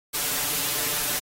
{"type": "noise with comb filter", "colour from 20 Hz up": "white", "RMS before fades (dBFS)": -26, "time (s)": [0.13, 1.2], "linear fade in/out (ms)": 20, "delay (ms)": 6.8, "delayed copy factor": 0.9, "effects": ["AAC 48 kbps"]}